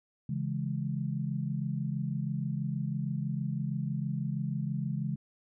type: chord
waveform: sine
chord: C# minor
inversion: none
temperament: equal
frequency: 138.59 / 164.81 / 207.7 Hz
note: C#3 / E3 / G#3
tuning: 0 / 0 / 0 cents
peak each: -33 / -35 / -36 dBFS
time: 0.29-5.16 s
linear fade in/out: 5 ms
effects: none